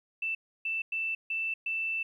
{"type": "tone bursts at uneven times", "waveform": "sine", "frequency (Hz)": 2659, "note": "E7", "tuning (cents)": 14, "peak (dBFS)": -29, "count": 5, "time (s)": [[0.22, 0.35], [0.65, 0.82], [0.92, 1.15], [1.3, 1.54], [1.66, 2.03]], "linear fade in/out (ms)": 5, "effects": ["11-bit"]}